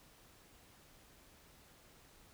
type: silence
effects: pink hiss -63 dBFS RMS until 2.33 s